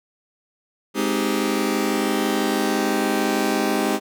sawtooth chord, Ab major seventh, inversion none, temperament just, 207.7 / 259.6 / 311.5 / 389.3 Hz, Ab3 / C4 / Eb4 / G4, 0 / -13 / +2 / -12 cents, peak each -21 dBFS, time 0.94-4 s, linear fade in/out 50 ms, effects none

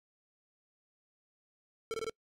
square tone bursts, 448.6 Hz, A4, 34 cents sharp, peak -34 dBFS, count 4, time 1.91-2.096 s, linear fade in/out 0 ms, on 30 ms, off 22 ms, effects noise-tail reverb RT60 0.1 s tail -25 dB re dry + low-pass 9000 Hz 12 dB/octave

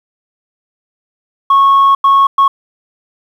sine tone bursts at uneven times, 1100 Hz, C#6, 14 cents flat, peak -3 dBFS, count 3, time 1.5-1.95 / 2.04-2.27 / 2.38-2.48 s, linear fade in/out 5 ms, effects tanh soft clip ceiling -3 dBFS + 7-bit

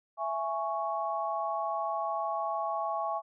sine chord, C# minor, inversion first, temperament just, 665.2 / 831.5 / 1108.7 Hz, E5 / G#5 / C#6, +16 / +2 / 0 cents, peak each -34 dBFS, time 0.17-3.22 s, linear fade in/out 50 ms, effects none

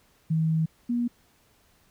sine tone pair in turn, 160 / 239.7 Hz, D#3 / A#3, +49 / +48 cents, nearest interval perfect fifth, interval 699 cents, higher second, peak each -21 / -23 dBFS, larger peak first, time 0.3-0.66 / 0.89-1.08 s, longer first, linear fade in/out 10 ms, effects pink hiss -63 dBFS RMS until 1.9 s

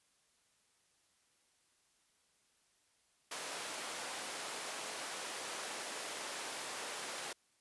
pink high-pass noise, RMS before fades -43 dBFS, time 3.31-7.33 s, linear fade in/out 5 ms, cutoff 500 Hz, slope 12 dB/octave, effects white hiss -74 dBFS RMS until 7.6 s + resampled to 24000 Hz

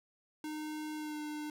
square tone with pitch glide, 306.4 to 301.1 Hz, D#4 to D4, -27 to +43 cents, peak -39 dBFS, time 0.44-1.5 s, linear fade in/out 2 ms, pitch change -30 cents, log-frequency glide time 0.96-1.19 s, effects none

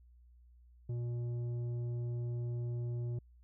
sine tone with tanh clipping, 120 Hz, B2, 49 cents flat, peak -36 dBFS, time 0.89-3.19 s, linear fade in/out 5 ms, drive 8 dB, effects added 60 Hz sine -58 dBFS peak until 3.43 s

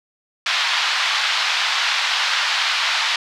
white band-pass noise, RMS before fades -20 dBFS, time 0.46-3.16 s, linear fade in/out 2 ms, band 880 to 4300 Hz, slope 24 dB/octave, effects none

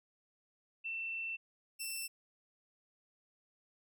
sine / 10% pulse tone pair in turn, 2683 / 2683 Hz, E7 / E7, +30 / +30 cents, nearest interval unison, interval 0 cents, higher neither, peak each -37 / -30 dBFS, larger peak second, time 0.84-1.37 / 1.79-2.08 s, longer first, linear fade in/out 20 ms, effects none

